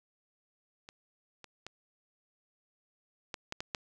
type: clicks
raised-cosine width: 0.2 ms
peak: -30 / -30 / -25 / -20 / -19 / -19 / -16 dBFS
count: 7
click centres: 0.889 / 1.443 / 1.666 / 3.342 / 3.524 / 3.605 / 3.748 s
effects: none